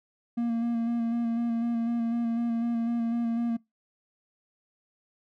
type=tone with vibrato; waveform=triangle; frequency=233.1 Hz; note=A#3; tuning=in tune; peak=-23 dBFS; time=0.37-3.57 s; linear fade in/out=10 ms; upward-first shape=square; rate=4 Hz; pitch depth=19 cents each way; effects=noise-tail reverb RT60 0.2 s tail -24 dB re dry